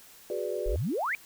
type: chord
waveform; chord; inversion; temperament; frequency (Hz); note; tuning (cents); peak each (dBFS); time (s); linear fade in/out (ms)
sine; G# half-diminished seventh; third; equal; 370 / 415.3 / 493.9 / 587.3; F#4 / G#4 / B4 / D5; 0 / 0 / 0 / 0; -35; 0.3-0.76; 2
type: exponential sweep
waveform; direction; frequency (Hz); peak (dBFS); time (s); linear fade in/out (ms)
sine; up; 31 to 2436; -27; 0.66-1.15; 0
effects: white hiss -53 dBFS RMS until 1.25 s